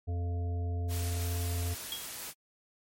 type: harmonic tone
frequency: 87.2 Hz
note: F2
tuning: 2 cents flat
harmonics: 1 / 3 / 5 / 7 / 8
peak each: -30 / -46 / -46 / -57 / -48 dBFS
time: 0.07-1.75 s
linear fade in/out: 20 ms
type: noise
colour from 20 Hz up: white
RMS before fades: -41 dBFS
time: 0.88-2.34 s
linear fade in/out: 50 ms
type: tone with exponential decay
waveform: sine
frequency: 3288 Hz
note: G#7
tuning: 18 cents flat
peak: -32 dBFS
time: 1.92-2.11 s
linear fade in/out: 1 ms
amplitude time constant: 41 ms
effects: MP3 64 kbps